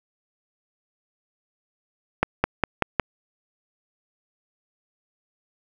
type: accelerating click train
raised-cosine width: 0.5 ms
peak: -3 dBFS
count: 5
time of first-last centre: 2.23-2.997 s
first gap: 210 ms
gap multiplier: 0.94
effects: 7-bit